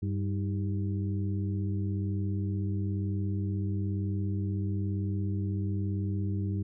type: harmonic tone with a mistuned harmonic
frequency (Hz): 98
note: G2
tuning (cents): 0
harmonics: 1 / 2 / 3 / 4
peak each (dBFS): -29 / -35 / -39 / -45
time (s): 0.02-6.63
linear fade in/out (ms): 10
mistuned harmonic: 3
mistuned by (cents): +97
effects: none